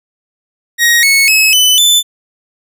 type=tone with pitch steps; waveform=sawtooth; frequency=1884 / 2202 / 2574 / 3008 / 3516 Hz; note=A#6 / C#7 / E7 / F#7 / A7; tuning=+18 / -12 / -42 / +28 / -2 cents; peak=-3 dBFS; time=0.78-2.03 s; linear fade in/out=50 ms; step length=250 ms; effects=none